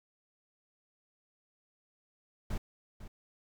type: noise with echo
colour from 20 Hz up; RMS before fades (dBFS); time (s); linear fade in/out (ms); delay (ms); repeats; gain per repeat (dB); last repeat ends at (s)
brown; -34; 2.5-2.58; 5; 500; 1; -12; 3.08
effects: none